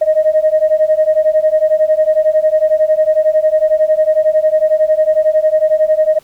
sine beating tone pair, 617 / 628 Hz, D#5 / D#5, -15 / +16 cents, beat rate 11 Hz, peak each -11 dBFS, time 0.01-6.19 s, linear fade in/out 10 ms, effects tanh soft clip ceiling -2 dBFS + pink hiss -48 dBFS RMS until 6.23 s

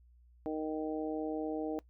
harmonic tone, 155.56 Hz, D#3, in tune, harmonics 2 / 3 / 4 / 5, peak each -36 / -38 / -42 / -44 dBFS, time 0.46-1.79 s, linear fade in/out 0 ms, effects noise-tail reverb RT60 0.1 s tail -20 dB re dry + added 60 Hz sine -59 dBFS peak until 1.89 s

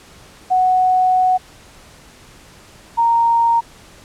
sine tone pair in turn, 740 / 928.6 Hz, F#5 / A#5, 0 / -7 cents, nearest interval major third, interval 393 cents, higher second, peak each -11 / -11 dBFS, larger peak neither, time 0.5-1.38 / 2.97-3.61 s, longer first, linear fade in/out 20 ms, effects pink hiss -44 dBFS RMS until 4.04 s + low-pass 10000 Hz 12 dB/octave

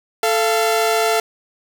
sawtooth tone pair together, 440 / 686.8 Hz, A4 / F5, 0 / -29 cents, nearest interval minor sixth, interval 771 cents, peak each -14 dBFS, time 0.23-1.2 s, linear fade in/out 2 ms, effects none

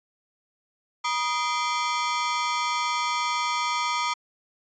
sawtooth ring-modulated tone, 1101 Hz, C#6, 12 cents flat, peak -17 dBFS, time 1.04-4.14 s, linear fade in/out 10 ms, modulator 139 Hz, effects resampled to 16000 Hz

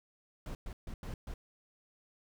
brown noise bursts at uneven times, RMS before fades -41 dBFS, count 5, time 0.46-0.55 / 0.66-0.73 / 0.87-0.94 / 1.03-1.14 / 1.27-1.34 s, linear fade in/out 2 ms, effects none

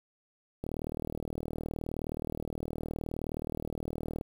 click train, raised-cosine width 2 ms, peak -22 dBFS, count 141, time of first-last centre 0.64-4.211 s, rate 39.2 Hz, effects 8-bit

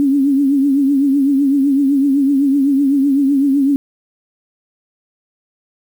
sine tone with vibrato, 277.2 Hz, C#4, in tune, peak -10 dBFS, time 0-3.76 s, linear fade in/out 0 ms, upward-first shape triangle, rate 7.9 Hz, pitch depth 89 cents each way, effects 7-bit

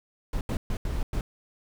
brown noise bursts at uneven times, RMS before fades -28 dBFS, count 5, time 0.33-0.41 / 0.49-0.57 / 0.7-0.77 / 0.85-1.03 / 1.13-1.21 s, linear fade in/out 2 ms, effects none

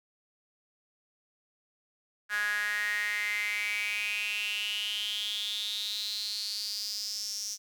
sawtooth tone with high-pass filter sweep, 207.7 Hz, G#3, in tune, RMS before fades -33 dBFS, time 2.29-7.58 s, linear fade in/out 50 ms, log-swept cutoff 1600 to 5800 Hz, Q 9, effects none

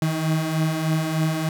35% pulse beating tone pair, 156.1 / 159.4 Hz, D#3 / D#3, +6 / +42 cents, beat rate 3.3 Hz, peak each -25 / -20 dBFS, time 0.02-1.49 s, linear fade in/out 2 ms, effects none

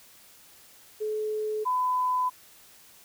sine tone pair in turn, 429 / 1005.4 Hz, A4 / B5, -44 / +31 cents, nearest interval octave + minor third, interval 1475 cents, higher second, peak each -27 / -23 dBFS, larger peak second, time 1-1.65 / 1.65-2.3 s, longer neither, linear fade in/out 20 ms, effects white hiss -54 dBFS RMS until 3.04 s

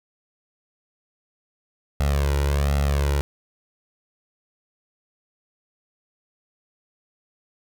sawtooth tone with flanger, 70.9 Hz, C#2, 40 cents sharp, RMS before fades -21 dBFS, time 2-3.21 s, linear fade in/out 0 ms, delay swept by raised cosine 1.5 to 2.1 ms, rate 1.3 Hz, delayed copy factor +0.8, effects none

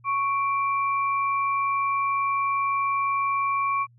sine tone pair together, 1108.6 / 2349 Hz, C#6 / D7, 0 / 0 cents, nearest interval octave + minor second, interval 1300 cents, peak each -22 / -31 dBFS, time 0.04-3.87 s, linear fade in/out 50 ms, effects added 119 Hz sine -53 dBFS peak until 3.98 s

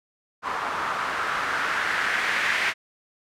blue noise with low-pass filter sweep, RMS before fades -26 dBFS, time 0.42-2.74 s, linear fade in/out 50 ms, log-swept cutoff 1100 to 2000 Hz, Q 2.6, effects none

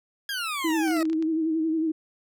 20% pulse exponential sweep, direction down, 1661.2 to 623 Hz, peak -23 dBFS, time 0.29-1.03 s, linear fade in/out 2 ms
sine tone with vibrato, 320 Hz, D#4, 49 cents sharp, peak -22 dBFS, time 0.64-1.92 s, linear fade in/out 10 ms, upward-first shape sine, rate 11 Hz, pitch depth 46 cents each way
clicks, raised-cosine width 0.2 ms, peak -26 dBFS, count 9, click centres 0.705 / 0.879 / 0.91 / 0.968 / 1.009 / 1.054 / 1.099 / 1.131 / 1.225 s
effects none

